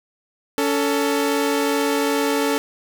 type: tone pair together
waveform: sawtooth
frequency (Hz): 282 / 444.3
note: C#4 / A4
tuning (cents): +30 / +17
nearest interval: minor sixth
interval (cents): 787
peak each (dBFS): -17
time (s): 0.58-2.58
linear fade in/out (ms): 0
effects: 7-bit